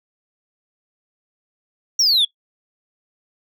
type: exponential sweep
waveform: sine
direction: down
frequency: 5810 to 3317 Hz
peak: -10 dBFS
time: 1.99-2.25 s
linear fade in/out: 5 ms
effects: noise-tail reverb RT60 0.1 s tail -22 dB re dry + tanh soft clip ceiling -12 dBFS